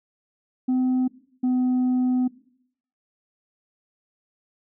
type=tone pair in turn; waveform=sine; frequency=255.5 / 252.6 Hz; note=C4 / B3; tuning=-41 / +39 cents; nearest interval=unison; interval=20 cents; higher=first; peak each=-16 dBFS; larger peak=neither; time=0.68-1.08 / 1.43-2.28 s; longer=second; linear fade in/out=10 ms; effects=noise-tail reverb RT60 0.7 s tail -20 dB re dry + tanh soft clip ceiling -18 dBFS